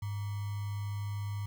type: tone with sample-and-hold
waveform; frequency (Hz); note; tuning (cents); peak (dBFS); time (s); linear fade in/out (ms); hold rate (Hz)
sine; 101.9; G#2; -32; -33; 0.02-1.46; 5; 1050
effects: none